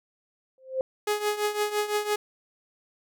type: tone with exponential growth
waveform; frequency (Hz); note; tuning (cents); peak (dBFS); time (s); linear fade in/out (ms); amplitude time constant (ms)
sine; 523.3; C5; 0; -20; 0.58-0.81; 1; 50
type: tone with tremolo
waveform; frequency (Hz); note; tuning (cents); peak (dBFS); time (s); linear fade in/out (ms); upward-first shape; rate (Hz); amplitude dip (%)
sawtooth; 418.3; G#4; +12; -18; 1.07-2.16; 5; triangle; 5.9; 80
effects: none